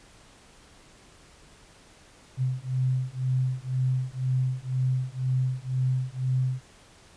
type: beating tone pair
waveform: sine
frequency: 128 / 130 Hz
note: C3 / C3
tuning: -38 / -11 cents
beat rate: 2 Hz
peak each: -27 dBFS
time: 2.37-6.62 s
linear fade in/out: 50 ms
effects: pink hiss -54 dBFS RMS until 7.16 s + resampled to 22050 Hz